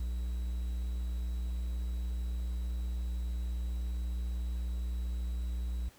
triangle tone with quantisation, 59.9 Hz, A#1, 48 cents sharp, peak -30 dBFS, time 0-5.89 s, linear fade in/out 5 ms, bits 10, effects pink hiss -60 dBFS RMS until 5.98 s

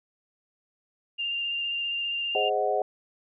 sine tone with vibrato, 2794 Hz, F7, in tune, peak -27 dBFS, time 1.18-2.5 s, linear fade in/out 20 ms, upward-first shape square, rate 15 Hz, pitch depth 11 cents each way
sine chord, Ab dominant seventh, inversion none, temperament equal, 415.3 / 523.3 / 622.3 / 740 Hz, Ab4 / C5 / Eb5 / Gb5, 0 / 0 / 0 / 0 cents, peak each -29 / -30 / -29 / -27 dBFS, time 2.35-2.82 s, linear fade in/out 2 ms
effects none

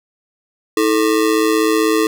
square ring-modulated tone, 379.2 Hz, F#4, 43 cents sharp, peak -10 dBFS, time 0.77-2.07 s, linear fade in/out 2 ms, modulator 57.9 Hz, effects none

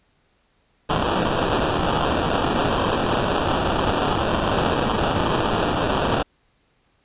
violet noise with sample-and-hold, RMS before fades -21 dBFS, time 0.89-6.23 s, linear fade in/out 10 ms, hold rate 2100 Hz, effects pink hiss -64 dBFS RMS until 7.04 s + resampled to 8000 Hz

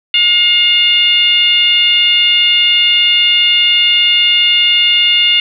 sine tone with frequency modulation, 2835 Hz, F7, 25 cents sharp, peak -7 dBFS, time 0.14-5.4 s, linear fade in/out 2 ms, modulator 699 Hz, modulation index 0.83, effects none

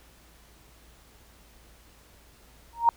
sine tone with exponential growth, 932.3 Hz, A#5, in tune, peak -12 dBFS, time 2.73-2.89 s, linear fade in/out 1 ms, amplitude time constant 34 ms, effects added 57 Hz sine -57 dBFS peak until 2.96 s + pink hiss -57 dBFS RMS until 2.96 s

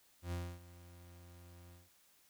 40% pulse tone with ADSR envelope, 87.31 Hz, F2, in tune, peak -36 dBFS, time 0.22-1.9 s, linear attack 100 ms, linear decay 270 ms, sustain -18 dB, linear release 180 ms, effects white hiss -69 dBFS RMS until 2.29 s

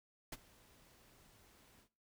pink noise with ADSR envelope, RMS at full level -43 dBFS, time 0.32-1.89 s, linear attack 6 ms, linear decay 34 ms, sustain -23 dB, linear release 89 ms, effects noise-tail reverb RT60 0.4 s tail -19 dB re dry

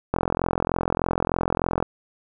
click train, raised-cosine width 1 ms, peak -7 dBFS, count 74, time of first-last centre 0.14-1.826 s, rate 43.3 Hz, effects none

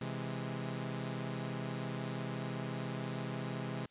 sawtooth chord, C augmented, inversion none, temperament equal, 130.81 / 164.81 / 207.7 Hz, C3 / E3 / G#3, 0 / 0 / 0 cents, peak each -36 / -39 / -39 dBFS, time 0.01-3.86 s, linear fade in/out 5 ms, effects white hiss -69 dBFS RMS until 3.9 s + resampled to 8000 Hz

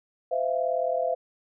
sine tone cluster, 512 / 649 / 688 Hz, C5 / E5 / F5, -38 / -27 / -26 cents, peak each -28 dBFS, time 0.31-1.15 s, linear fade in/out 10 ms, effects none

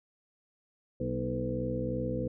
harmonic tone with a mistuned harmonic, 63 Hz, B1, 35 cents sharp, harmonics 1 / 2 / 3 / 4 / 5 / 7 / 8, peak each -41 / -36 / -40 / -37 / -39 / -41 / -35 dBFS, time 1-2.28 s, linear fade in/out 5 ms, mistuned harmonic 4, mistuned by -71 cents, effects none

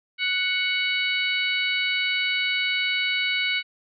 harmonic tone with a mistuned harmonic, 740 Hz, F#5, in tune, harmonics 2 / 3 / 4 / 5 / 6, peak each -31 / -24 / -28 / -31 / -35 dBFS, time 0.18-3.63 s, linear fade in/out 50 ms, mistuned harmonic 5, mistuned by +64 cents, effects none

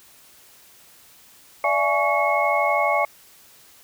sine tone cluster, 585 / 677 / 841 / 1120 / 2177 Hz, D5 / E5 / G#5 / C#6 / C#7, -7 / +46 / +22 / +18 / -32 cents, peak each -24 dBFS, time 1.64-3.05 s, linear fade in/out 2 ms, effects white hiss -51 dBFS RMS until 3.83 s

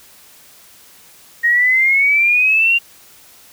sine exponential sweep, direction up, 1864.7 to 2794 Hz, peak -10 dBFS, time 1.43-2.79 s, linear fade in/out 20 ms, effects white hiss -45 dBFS RMS until 3.52 s

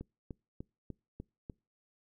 click train, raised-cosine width 3 ms, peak -29 dBFS, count 6, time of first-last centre 0.01-1.498 s, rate 3.36 Hz, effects noise-tail reverb RT60 0.3 s tail -26 dB re dry

